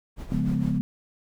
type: noise with tremolo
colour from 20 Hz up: brown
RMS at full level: -33 dBFS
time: 0.16-0.8 s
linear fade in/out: 50 ms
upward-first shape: sine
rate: 6.5 Hz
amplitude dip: 60%
type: chord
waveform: sine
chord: C# dominant seventh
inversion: none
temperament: equal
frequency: 138.59 / 174.61 / 207.7 / 246.9 Hz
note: C#3 / E#3 / G#3 / B3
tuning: 0 / 0 / 0 / 0 cents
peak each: -28 dBFS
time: 0.32-0.81 s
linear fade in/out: 0 ms
effects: none